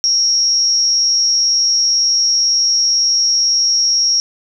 sine tone with amplitude modulation, 5588 Hz, F8, in tune, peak -8 dBFS, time 0.04-4.2 s, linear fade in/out 0 ms, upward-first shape sine, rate 298 Hz, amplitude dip 60%, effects none

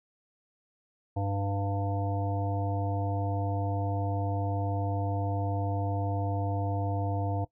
harmonic tone, 99.3 Hz, G2, 23 cents sharp, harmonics 1 / 3 / 5 / 7 / 9, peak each -29 / -36 / -39 / -36 / -40 dBFS, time 1.16-7.45 s, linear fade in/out 10 ms, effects noise-tail reverb RT60 0.1 s tail -18 dB re dry

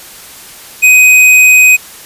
sine tone with hard clipping, 2508 Hz, D#7, 13 cents sharp, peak -3 dBFS, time 0.82-1.77 s, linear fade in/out 20 ms, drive 14 dB, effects white hiss -32 dBFS RMS until 2.05 s + resampled to 32000 Hz

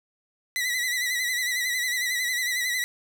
sawtooth tone with vibrato, 1975.5 Hz, B6, in tune, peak -21 dBFS, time 0.56-2.84 s, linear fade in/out 0 ms, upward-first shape sine, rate 11 Hz, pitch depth 60 cents each way, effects none

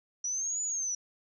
sine linear two-way sweep, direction up then down, 5810 to 6990 to 5810 Hz, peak -30 dBFS, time 0.24-0.95 s, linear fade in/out 5 ms, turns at 0.62 s, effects none

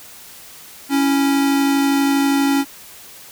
square tone pair together, 277.2 / 329.6 Hz, C#4 / E4, 0 / 0 cents, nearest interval minor third, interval 300 cents, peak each -15 / -25 dBFS, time 0.89-2.65 s, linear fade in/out 50 ms, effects white hiss -40 dBFS RMS until 3.31 s

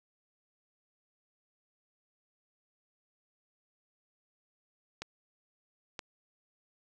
clicks, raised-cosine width 0.2 ms, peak -21 dBFS, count 2, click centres 5.02 / 5.992 s, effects none

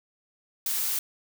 blue noise, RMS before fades -28 dBFS, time 0.66-0.99 s, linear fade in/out 2 ms, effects none

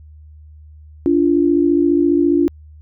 sine tone pair together, 289 / 343.7 Hz, D4 / F4, -28 / -28 cents, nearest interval minor third, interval 300 cents, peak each -14 dBFS, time 1.06-2.48 s, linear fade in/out 0 ms, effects added 76 Hz sine -38 dBFS peak until 2.81 s

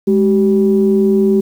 sine tone pair together, 207.7 / 384.9 Hz, G#3 / G4, 0 / -32 cents, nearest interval major seventh, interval 1068 cents, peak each -11 dBFS, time 0.07-1.41 s, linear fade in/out 10 ms, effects tanh soft clip ceiling -1 dBFS + 7-bit

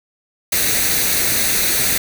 white noise with comb filter, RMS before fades -17 dBFS, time 0.52-1.98 s, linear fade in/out 5 ms, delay 0.48 ms, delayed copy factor +0.55, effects none

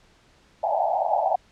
pink band-pass noise, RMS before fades -23 dBFS, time 0.63-1.36 s, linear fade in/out 5 ms, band 610 to 870 Hz, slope 96 dB/octave, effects pink hiss -58 dBFS RMS until 1.51 s + low-pass 6000 Hz 12 dB/octave

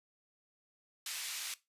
pink band-pass noise, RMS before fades -41 dBFS, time 1.06-1.54 s, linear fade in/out 2 ms, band 2500 to 13000 Hz, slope 12 dB/octave, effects noise-tail reverb RT60 0.2 s tail -17 dB re dry + resampled to 32000 Hz

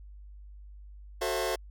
sawtooth chord, F# half-diminished seventh, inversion none, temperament just, 370 / 444 / 532.8 / 666 Hz, F#4 / A4 / C5 / E5, 0 / +16 / +31 / +18 cents, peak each -30 dBFS, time 1.21-1.56 s, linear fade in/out 10 ms, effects added 50 Hz sine -45 dBFS peak until 1.7 s

